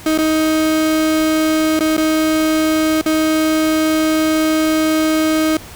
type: tone with dropouts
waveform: 35% pulse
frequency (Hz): 314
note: D#4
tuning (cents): +16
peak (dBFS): -11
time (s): 0.06-5.57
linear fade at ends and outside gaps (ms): 2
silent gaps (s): 0.177-0.186 / 1.792-1.806 / 1.967-1.978 / 3.013-3.06
effects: added 95 Hz sine -44 dBFS peak until 5.75 s + pink hiss -36 dBFS RMS until 5.75 s